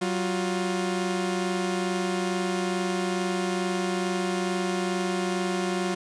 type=tone pair together; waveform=sawtooth; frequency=187.9 / 353.5 Hz; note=F#3 / F4; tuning=+27 / +21 cents; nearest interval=major seventh; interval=1094 cents; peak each=-24 dBFS; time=0.01-5.95 s; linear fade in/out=10 ms; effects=resampled to 22050 Hz